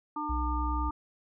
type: harmonic tone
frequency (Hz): 300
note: D4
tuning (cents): +37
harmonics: 1 / 3 / 4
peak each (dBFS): -37 / -35 / -35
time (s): 0.16-0.91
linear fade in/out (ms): 5
type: tone with vibrato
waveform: sine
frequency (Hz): 61.74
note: B1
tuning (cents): 0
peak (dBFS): -29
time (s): 0.29-0.9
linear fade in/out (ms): 10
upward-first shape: sine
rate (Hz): 10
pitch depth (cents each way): 29
effects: none